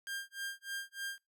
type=tone with tremolo; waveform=sawtooth; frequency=1600 Hz; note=G6; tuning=35 cents sharp; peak=-33 dBFS; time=0.07-1.18 s; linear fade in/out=0 ms; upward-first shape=sine; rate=3.3 Hz; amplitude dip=100%; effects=noise-tail reverb RT60 0.2 s tail -21 dB re dry